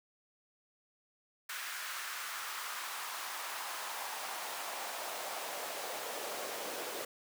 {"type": "noise with high-pass filter sweep", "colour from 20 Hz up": "pink", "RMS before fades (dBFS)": -41, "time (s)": [1.49, 7.05], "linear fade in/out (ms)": 5, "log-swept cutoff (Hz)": [1500, 450], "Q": 1.9, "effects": []}